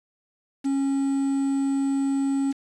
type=tone with quantisation; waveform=triangle; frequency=274.1 Hz; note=C#4; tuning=19 cents flat; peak=-19 dBFS; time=0.64-2.53 s; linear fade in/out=20 ms; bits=7; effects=resampled to 24000 Hz